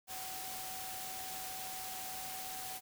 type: tone in noise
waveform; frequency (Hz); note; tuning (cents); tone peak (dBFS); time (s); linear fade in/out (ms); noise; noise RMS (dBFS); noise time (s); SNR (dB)
sine; 754; F#5; +32; -47; 0.07-2.81; 50; white; -44; 0.07-2.81; -6
effects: none